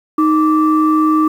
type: tone pair together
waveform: sine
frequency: 311.5 / 1167.6 Hz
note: D#4 / D6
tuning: +2 / -10 cents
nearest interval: octave + major seventh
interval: 2288 cents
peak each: -10 / -14 dBFS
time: 0.18-1.28 s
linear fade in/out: 5 ms
effects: tanh soft clip ceiling -2 dBFS + 7-bit